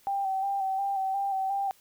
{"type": "tone with vibrato", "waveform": "sine", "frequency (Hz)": 780, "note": "G5", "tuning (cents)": -9, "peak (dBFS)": -26, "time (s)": [0.07, 1.71], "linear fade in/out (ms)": 0, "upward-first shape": "square", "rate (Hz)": 2.8, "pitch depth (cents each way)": 28, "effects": ["white hiss -61 dBFS RMS until 1.8 s"]}